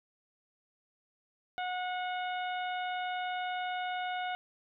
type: harmonic tone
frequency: 729 Hz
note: F#5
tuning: 26 cents flat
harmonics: 1 / 2 / 3 / 4 / 5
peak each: -34 / -40 / -44 / -46 / -48 dBFS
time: 1.58-4.35 s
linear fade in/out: 0 ms
effects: none

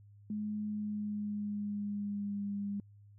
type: tone with pitch glide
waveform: sine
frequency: 210.7 to 201.9 Hz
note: G#3 to G#3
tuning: +25 to -49 cents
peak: -34 dBFS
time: 0.3-2.8 s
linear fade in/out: 2 ms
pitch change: -74 cents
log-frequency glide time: 0.65-2.47 s
effects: added 102 Hz sine -55 dBFS peak until 3.18 s

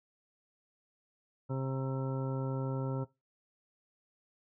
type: harmonic tone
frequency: 133 Hz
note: C3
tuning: 29 cents sharp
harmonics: 1 / 2 / 3 / 4 / 5 / 6 / 7 / 8 / 10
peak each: -33 / -40 / -43 / -42 / -55 / -57 / -47 / -59 / -49 dBFS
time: 1.49-3.05 s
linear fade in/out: 20 ms
effects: noise-tail reverb RT60 0.2 s tail -17 dB re dry

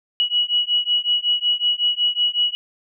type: beating tone pair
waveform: sine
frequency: 2920 / 2925.4 Hz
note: F#7 / F#7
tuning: -24 / -20 cents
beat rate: 5.4 Hz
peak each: -20 / -20 dBFS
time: 0.2-2.55 s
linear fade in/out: 0 ms
effects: none

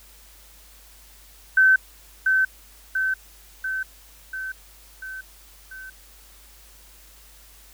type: tone with echo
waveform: sine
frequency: 1535 Hz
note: G6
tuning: 37 cents flat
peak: -12 dBFS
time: 1.57-1.76 s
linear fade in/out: 5 ms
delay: 690 ms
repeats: 6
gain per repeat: -4 dB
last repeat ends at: 5.9 s
effects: added 50 Hz sine -51 dBFS peak until 7.73 s + white hiss -51 dBFS RMS until 7.73 s

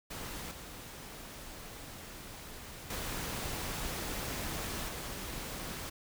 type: noise with level steps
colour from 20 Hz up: pink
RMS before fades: -42 / -47 / -38 / -41 dBFS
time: 0.1-5.9 s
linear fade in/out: 10 ms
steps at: 0.51 / 2.9 / 4.88 s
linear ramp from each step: 5 ms
effects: none

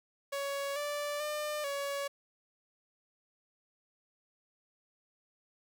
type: tone with pitch steps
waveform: sawtooth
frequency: 559 / 585 / 600 / 562 Hz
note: C#5 / D5 / D5 / C#5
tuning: +14 / -7 / +37 / +24 cents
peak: -30 dBFS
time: 0.32-2.08 s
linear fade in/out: 10 ms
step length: 440 ms
effects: 11-bit

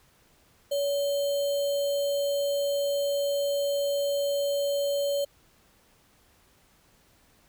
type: tone with sample-and-hold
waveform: sine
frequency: 567 Hz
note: C#5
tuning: 39 cents sharp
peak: -24 dBFS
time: 0.71-5.25 s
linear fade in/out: 10 ms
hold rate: 3675 Hz
effects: pink hiss -62 dBFS RMS until 7.48 s

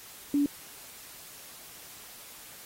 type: tone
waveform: sine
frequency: 286.4 Hz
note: D4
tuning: 43 cents flat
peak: -22 dBFS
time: 0.34-0.46 s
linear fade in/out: 2 ms
effects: white hiss -48 dBFS RMS until 2.65 s + AAC 48 kbps

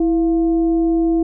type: tone with frequency modulation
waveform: sine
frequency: 329.6 Hz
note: E4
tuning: in tune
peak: -13 dBFS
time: 0-1.23 s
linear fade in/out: 5 ms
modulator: 367 Hz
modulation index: 0.33
effects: none

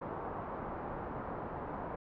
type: low-pass noise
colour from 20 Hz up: white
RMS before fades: -41 dBFS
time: 0.01-1.96 s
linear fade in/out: 10 ms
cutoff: 1100 Hz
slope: 24 dB/octave
effects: none

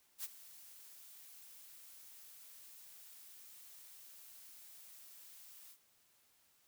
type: noise with ADSR envelope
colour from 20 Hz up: blue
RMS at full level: -41 dBFS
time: 0.18-5.78 s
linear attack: 60 ms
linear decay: 31 ms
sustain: -16 dB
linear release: 75 ms
effects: white hiss -72 dBFS RMS until 6.67 s

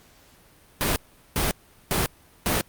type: noise bursts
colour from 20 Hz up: pink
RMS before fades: -23 dBFS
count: 4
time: 0.81-2.61 s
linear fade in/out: 0 ms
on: 150 ms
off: 400 ms
effects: pink hiss -55 dBFS RMS until 2.68 s + Opus 48 kbps

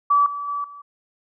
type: tone with level steps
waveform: sine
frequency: 1151 Hz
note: D6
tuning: 35 cents flat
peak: -13 / -26 / -23 / -37 dBFS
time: 0.1-0.82 s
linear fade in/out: 10 ms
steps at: 0.26 / 0.48 / 0.64 s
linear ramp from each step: 2 ms
effects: none

